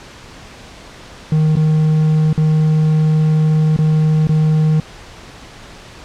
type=tone with dropouts; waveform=triangle; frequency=155.56 Hz; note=D#3; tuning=in tune; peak=-8 dBFS; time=1.32-4.8 s; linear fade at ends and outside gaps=2 ms; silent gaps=1.556-1.568 / 2.329-2.377 / 3.765-3.788 / 4.271-4.292 s; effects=pink hiss -37 dBFS RMS until 6.04 s + low-pass 6000 Hz 12 dB/octave